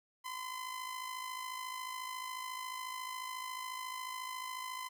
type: tone with amplitude modulation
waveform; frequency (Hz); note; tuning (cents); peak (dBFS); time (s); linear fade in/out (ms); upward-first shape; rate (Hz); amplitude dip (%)
sawtooth; 1022; C6; -41; -34; 0.24-4.89; 20; sine; 54.1; 55
effects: none